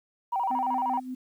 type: tone with vibrato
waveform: sine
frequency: 861 Hz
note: A5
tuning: 38 cents flat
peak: -24 dBFS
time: 0.32-1 s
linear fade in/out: 10 ms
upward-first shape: square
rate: 13 Hz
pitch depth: 180 cents each way
type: tone with tremolo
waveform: sine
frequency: 255.1 Hz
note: C4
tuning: 44 cents flat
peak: -31 dBFS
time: 0.5-1.15 s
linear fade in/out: 10 ms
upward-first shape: sine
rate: 5.2 Hz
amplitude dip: 60%
effects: tanh soft clip ceiling -18 dBFS + 10-bit